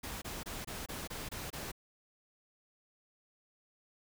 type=noise bursts; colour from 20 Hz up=pink; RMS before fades=-42 dBFS; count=8; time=0.03-1.718 s; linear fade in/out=10 ms; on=190 ms; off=24 ms; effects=none